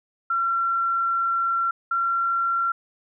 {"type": "tone pair in turn", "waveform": "sine", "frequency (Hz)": [1362, 1367.2], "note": ["F6", "F6"], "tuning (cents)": [-44, -37], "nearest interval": "unison", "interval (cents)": 7, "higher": "second", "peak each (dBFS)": -20, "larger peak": "neither", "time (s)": [[0.3, 1.71], [1.91, 2.72]], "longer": "first", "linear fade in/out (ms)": 5, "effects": []}